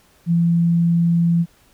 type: tone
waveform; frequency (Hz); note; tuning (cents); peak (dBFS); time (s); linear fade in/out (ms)
sine; 169.5; E3; +49; -13; 0.26-1.46; 50
effects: pink hiss -55 dBFS RMS until 1.73 s